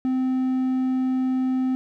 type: tone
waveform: triangle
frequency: 258.5 Hz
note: C4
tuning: 21 cents flat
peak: -18 dBFS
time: 0.05-1.75 s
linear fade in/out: 0 ms
effects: none